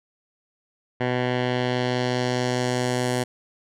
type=tone with low-pass filter sweep; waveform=10% pulse; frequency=124.8 Hz; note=B2; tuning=19 cents sharp; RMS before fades=-24 dBFS; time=1-3.24 s; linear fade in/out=10 ms; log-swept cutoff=2300 to 10000 Hz; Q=1.3; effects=none